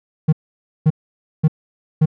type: tone bursts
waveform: triangle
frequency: 155.8 Hz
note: D#3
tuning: 3 cents sharp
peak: -7 dBFS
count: 4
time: 0.28-2.058 s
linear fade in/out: 10 ms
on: 47 ms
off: 530 ms
effects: none